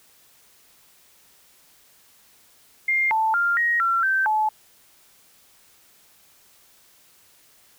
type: tone with pitch steps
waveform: sine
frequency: 2113 / 882 / 1396 / 1884 / 1359 / 1554 / 862 Hz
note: C7 / A5 / F6 / A#6 / F6 / G6 / A5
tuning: +16 / +4 / -1 / +18 / -48 / -16 / -36 cents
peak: -18 dBFS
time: 2.88-4.49 s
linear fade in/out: 5 ms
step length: 230 ms
effects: white hiss -56 dBFS RMS until 7.78 s